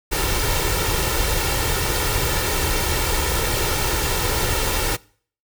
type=noise with comb filter; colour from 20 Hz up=pink; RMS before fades=-21 dBFS; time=0.11-4.97 s; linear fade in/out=20 ms; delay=2.2 ms; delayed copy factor=+0.6; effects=noise-tail reverb RT60 0.5 s tail -23 dB re dry